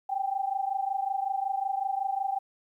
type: tone pair together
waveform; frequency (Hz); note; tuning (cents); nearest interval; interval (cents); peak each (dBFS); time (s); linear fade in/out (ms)
sine; 773.6 / 799; G5 / G5; -23 / +33; minor second; 56; -29 / -31; 0.09-2.39; 10
effects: 11-bit